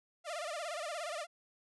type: tone with vibrato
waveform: sawtooth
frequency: 642 Hz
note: E5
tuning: 46 cents flat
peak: -34 dBFS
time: 0.24-1.27 s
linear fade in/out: 50 ms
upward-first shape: sine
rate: 17 Hz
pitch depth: 160 cents each way
effects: resampled to 24000 Hz